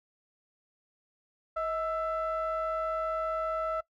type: ring-modulated tone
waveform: triangle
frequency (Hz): 342.5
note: F4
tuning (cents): -34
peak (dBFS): -24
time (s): 1.56-3.81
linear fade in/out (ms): 10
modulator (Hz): 980
effects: noise-tail reverb RT60 0.1 s tail -19 dB re dry